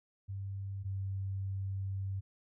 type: tone pair in turn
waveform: sine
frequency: 98 / 96.93 Hz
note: G2 / G2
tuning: 0 / -19 cents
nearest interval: unison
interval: 19 cents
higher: first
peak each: -37 / -34 dBFS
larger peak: second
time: 0.28-0.84 / 0.84-2.21 s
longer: second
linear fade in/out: 20 ms
effects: none